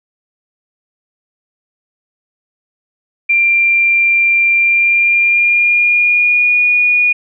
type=tone with pitch glide; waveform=sine; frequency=2375 to 2449 Hz; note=D7 to D#7; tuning=+19 to -28 cents; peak=-8 dBFS; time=3.29-7.13 s; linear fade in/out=10 ms; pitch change=+53 cents; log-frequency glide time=4.56-6.62 s; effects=none